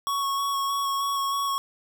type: tone with vibrato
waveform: square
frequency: 1108.7 Hz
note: C#6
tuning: in tune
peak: -25 dBFS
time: 0.07-1.58 s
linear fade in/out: 0 ms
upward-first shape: square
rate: 3.2 Hz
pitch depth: 12 cents each way
effects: none